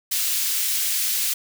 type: high-pass noise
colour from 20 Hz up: white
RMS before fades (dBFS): -23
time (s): 0.11-1.34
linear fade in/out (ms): 10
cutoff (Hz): 2600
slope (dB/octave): 12
effects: none